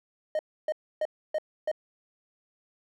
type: tone bursts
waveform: triangle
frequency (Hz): 618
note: D#5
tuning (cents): -12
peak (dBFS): -23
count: 5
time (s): 0.35-1.715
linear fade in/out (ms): 2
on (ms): 41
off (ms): 290
effects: none